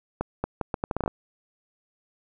accelerating click train, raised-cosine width 1 ms, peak -12 dBFS, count 11, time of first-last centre 0.21-1.078 s, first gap 230 ms, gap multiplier 0.75, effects none

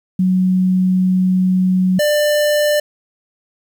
sine / square tone pair in turn, 185 / 594.5 Hz, F#3 / D5, 0 / +21 cents, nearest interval octave + minor sixth, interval 2021 cents, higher second, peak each -11 / -13 dBFS, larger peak first, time 0.19-1.99 / 1.99-2.8 s, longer first, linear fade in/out 5 ms, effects 8-bit

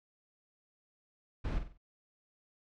brown noise with echo, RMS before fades -34 dBFS, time 1.44-1.59 s, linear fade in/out 10 ms, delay 47 ms, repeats 4, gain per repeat -8 dB, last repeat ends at 1.778 s, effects low-pass 4000 Hz 12 dB/octave

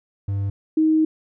triangle / sine tone pair in turn, 99.4 / 314.5 Hz, G2 / D#4, +25 / +19 cents, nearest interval octave + minor sixth, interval 1994 cents, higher second, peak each -19 / -14 dBFS, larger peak second, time 0.28-0.5 / 0.77-1.05 s, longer second, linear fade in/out 5 ms, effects none

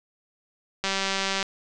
click train, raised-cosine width 0.2 ms, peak -9 dBFS, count 115, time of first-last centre 0.84-1.428 s, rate 194 Hz, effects resampled to 22050 Hz

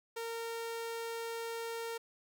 sawtooth tone, 460 Hz, A#4, 23 cents flat, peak -34 dBFS, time 0.16-1.98 s, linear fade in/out 10 ms, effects none

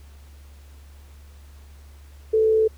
sine tone with frequency modulation, 438.7 Hz, A4, 5 cents flat, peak -15 dBFS, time 2.33-2.68 s, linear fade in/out 10 ms, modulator 61.1 Hz, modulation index 0.24, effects added 71 Hz sine -43 dBFS peak until 2.77 s + pink hiss -56 dBFS RMS until 2.77 s

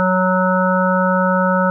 harmonic tone, 185 Hz, F#3, in tune, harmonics 1 / 3 / 5 / 7 / 8, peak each -17 / -18 / -21 / -20 / -22 dBFS, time 0-1.7 s, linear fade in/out 0 ms, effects none

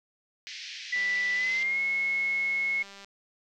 pink band-pass noise, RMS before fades -41 dBFS, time 0.47-1.63 s, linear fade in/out 0 ms, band 1900 to 5800 Hz, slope 48 dB/octave
sine tone with pitch glide, 1975.5 to 2179 Hz, B6 to C#7, 0 to -30 cents, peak -25 dBFS, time 0.92-2.83 s, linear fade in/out 10 ms, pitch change +170 cents, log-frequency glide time 1.34-1.8 s
click train, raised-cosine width 0.2 ms, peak -30 dBFS, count 414, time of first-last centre 0.96-3.046 s, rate 198 Hz
effects none

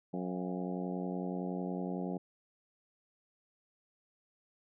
harmonic tone with a mistuned harmonic, 90.8 Hz, F#2, 32 cents flat, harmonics 2 / 3 / 4 / 5 / 6 / 7 / 8 / 9, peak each -37 / -41 / -43 / -45 / -47 / -48 / -49 / -50 dBFS, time 0.13-2.18 s, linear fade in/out 10 ms, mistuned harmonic 7, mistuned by +68 cents, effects none

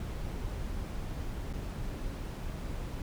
brown noise with dropouts, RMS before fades -37 dBFS, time 0-3.02 s, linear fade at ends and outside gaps 2 ms, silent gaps 1.529-1.535 s, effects none

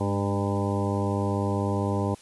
harmonic tone with a mistuned harmonic, 100 Hz, G2, 35 cents sharp, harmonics 1 / 2 / 3 / 4 / 5 / 6 / 8 / 9 / 10, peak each -27 / -30 / -32 / -33 / -34 / -35 / -36 / -37 / -37 dBFS, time 0-2.15 s, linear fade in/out 10 ms, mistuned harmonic 2, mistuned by +37 cents, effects white hiss -52 dBFS RMS until 2.21 s + resampled to 24000 Hz

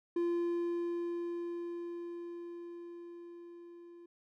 triangle tone with level ramp, 344.4 Hz, F4, 24 cents flat, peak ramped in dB -27 to -49 dBFS, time 0.16-4.06 s, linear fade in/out 5 ms, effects none

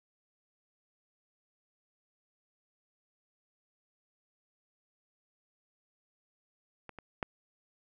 clicks, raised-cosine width 0.5 ms, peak -29 / -30 / -17 dBFS, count 3, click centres 6.893 / 6.987 / 7.228 s, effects none

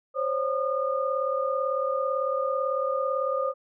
sine tone cluster, 525 / 563 / 1218 Hz, C5 / C#5 / D#6, +6 / +27 / -37 cents, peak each -27 / -30 / -29 dBFS, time 0.14-3.54 s, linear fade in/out 50 ms, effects none

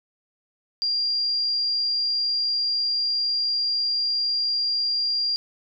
sine tone, 4779 Hz, D8, 29 cents sharp, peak -21 dBFS, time 0.82-5.36 s, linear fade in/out 0 ms, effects none

